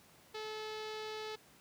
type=tone with low-pass filter; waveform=sawtooth; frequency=432.5 Hz; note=A4; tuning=30 cents flat; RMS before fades=-43 dBFS; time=0.34-1.36 s; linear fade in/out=10 ms; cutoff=4300 Hz; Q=2.4; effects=pink hiss -62 dBFS RMS until 1.6 s + high-pass 100 Hz 12 dB/octave